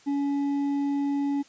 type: tone with hard clipping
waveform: triangle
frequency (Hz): 282.3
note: C#4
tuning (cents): +32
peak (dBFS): -25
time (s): 0.06-1.43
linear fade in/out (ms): 20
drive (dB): 8
effects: white hiss -56 dBFS RMS until 1.48 s + resampled to 16000 Hz